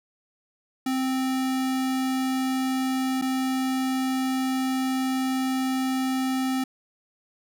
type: tone with dropouts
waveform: square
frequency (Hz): 261.4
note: C4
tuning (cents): -1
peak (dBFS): -24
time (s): 0.86-6.64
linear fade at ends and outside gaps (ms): 5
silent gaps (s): 3.215-3.221
effects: none